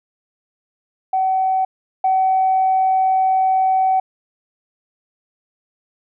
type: tone pair in turn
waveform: sine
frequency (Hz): 758 / 758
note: F#5 / F#5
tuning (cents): +42 / +42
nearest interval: unison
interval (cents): 0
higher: neither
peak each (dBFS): -14 / -12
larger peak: second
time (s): 1.13-1.65 / 2.04-4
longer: second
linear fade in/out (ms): 5
effects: tanh soft clip ceiling -8 dBFS